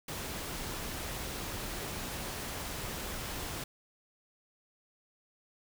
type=noise; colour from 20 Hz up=pink; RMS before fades=-39 dBFS; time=0.08-3.64 s; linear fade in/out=5 ms; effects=none